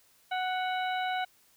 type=harmonic tone with a mistuned harmonic; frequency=740 Hz; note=F#5; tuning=in tune; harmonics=1 / 2 / 3 / 4 / 5; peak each=-30 / -36 / -40 / -42 / -44 dBFS; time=0.31-1.25 s; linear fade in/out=10 ms; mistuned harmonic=5; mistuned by=+75 cents; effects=white hiss -64 dBFS RMS until 1.56 s